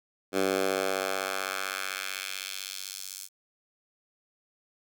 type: tone with high-pass filter sweep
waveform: 10% pulse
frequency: 95.8 Hz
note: G2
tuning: 39 cents flat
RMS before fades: -32 dBFS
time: 0.32-3.29 s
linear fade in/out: 50 ms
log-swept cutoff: 310 to 6800 Hz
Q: 1.1
effects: none